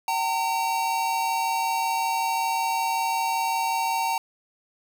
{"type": "tone pair together", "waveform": "square", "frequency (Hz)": [767.7, 913], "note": ["G5", "A#5"], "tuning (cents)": [-36, -36], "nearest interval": "minor third", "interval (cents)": 300, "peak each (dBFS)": [-29, -25], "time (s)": [0.08, 4.18], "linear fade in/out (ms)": 2, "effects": []}